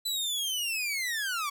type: linear sweep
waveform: sawtooth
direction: down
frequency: 4015 to 1108.7 Hz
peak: -26 dBFS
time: 0.05-1.5 s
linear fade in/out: 10 ms
effects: none